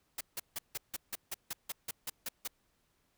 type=noise bursts; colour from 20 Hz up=white; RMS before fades=-38 dBFS; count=13; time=0.18-2.477 s; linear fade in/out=5 ms; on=29 ms; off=160 ms; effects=pink hiss -75 dBFS RMS until 3.17 s